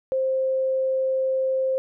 sine tone, 526 Hz, C5, 9 cents sharp, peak -20 dBFS, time 0.12-1.78 s, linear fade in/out 0 ms, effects none

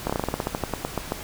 slowing click train, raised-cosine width 1 ms, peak -10 dBFS, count 16, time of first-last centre 0.07-1.121 s, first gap 26 ms, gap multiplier 1.13, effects pink hiss -37 dBFS RMS until 1.23 s

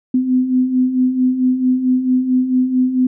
sine beating tone pair, 251.4 / 255.9 Hz, B3 / C4, +31 / -38 cents, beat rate 4.5 Hz, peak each -20 / -13 dBFS, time 0.14-3.07 s, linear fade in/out 5 ms, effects none

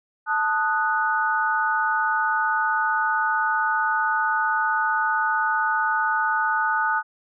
sine chord, D# diminished, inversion second, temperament equal, 880 / 1244.5 / 1480 Hz, A5 / D#6 / F#6, 0 / 0 / 0 cents, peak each -24 / -25 / -23 dBFS, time 0.26-7.03 s, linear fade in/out 50 ms, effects none

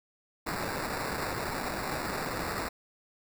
white noise with sample-and-hold, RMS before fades -34 dBFS, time 0.46-2.69 s, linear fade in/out 10 ms, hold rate 3150 Hz, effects none

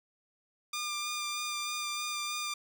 10% pulse tone with vibrato, 1200 Hz, D6, 37 cents sharp, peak -25 dBFS, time 0.73-2.54 s, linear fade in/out 5 ms, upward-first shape sine, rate 3.2 Hz, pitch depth 16 cents each way, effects none

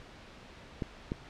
clicks, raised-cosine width 3 ms, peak -19 dBFS, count 2, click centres 0.822 / 1.119 s, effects pink hiss -51 dBFS RMS until 1.29 s + low-pass 4000 Hz 12 dB/octave

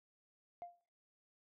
sine tone with exponential decay, 698.5 Hz, F5, in tune, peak -40 dBFS, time 0.62-0.81 s, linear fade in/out 0 ms, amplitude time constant 41 ms, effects noise-tail reverb RT60 0.6 s tail -26 dB re dry + tanh soft clip ceiling -40 dBFS

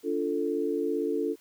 sine tone cluster, 288.7 / 346.2 / 442.2 Hz, D4 / F4 / A4, -30 / -15 / +9 cents, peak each -31 / -31 / -29 dBFS, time 0.03-1.36 s, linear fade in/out 50 ms, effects white hiss -61 dBFS RMS until 1.4 s

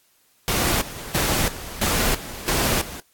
pink noise with tremolo, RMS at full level -21 dBFS, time 0.48-3 s, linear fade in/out 0 ms, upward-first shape square, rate 1.5 Hz, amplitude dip 80%, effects white hiss -61 dBFS RMS until 3.13 s + AAC 64 kbps

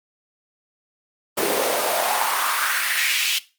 pink noise with high-pass filter sweep, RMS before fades -21 dBFS, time 1.37-3.39 s, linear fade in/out 10 ms, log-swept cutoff 360 to 3000 Hz, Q 2.7, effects noise-tail reverb RT60 0.3 s tail -18 dB re dry + Opus 32 kbps

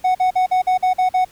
triangle tone bursts, 740 Hz, F#5, in tune, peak -11 dBFS, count 8, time 0.04-1.249 s, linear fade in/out 10 ms, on 110 ms, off 47 ms, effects pink hiss -49 dBFS RMS until 1.31 s

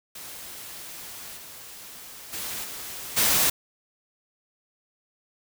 white noise with level steps, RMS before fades -40 / -43 / -33 / -37 / -21 dBFS, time 0.15-3.5 s, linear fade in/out 5 ms, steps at 1.36 / 2.32 / 2.63 / 3.16 s, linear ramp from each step 20 ms, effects none

